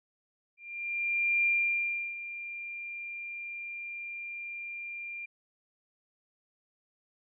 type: tone with ADSR envelope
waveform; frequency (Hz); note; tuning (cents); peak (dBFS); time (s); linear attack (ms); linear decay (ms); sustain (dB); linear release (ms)
sine; 2389; D7; +29; -23; 0.57-5.26; 880; 700; -14; 10
effects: none